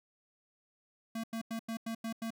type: tone bursts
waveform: square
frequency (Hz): 226.3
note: A3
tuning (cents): +49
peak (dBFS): -36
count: 7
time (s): 1.15-2.305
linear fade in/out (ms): 5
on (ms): 87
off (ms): 91
effects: none